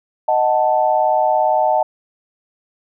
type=chord; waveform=sine; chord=D# diminished; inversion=none; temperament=equal; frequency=622.3 / 740 / 880 Hz; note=D#5 / F#5 / A5; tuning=0 / 0 / 0 cents; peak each=-17 dBFS; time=0.28-1.83 s; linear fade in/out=5 ms; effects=none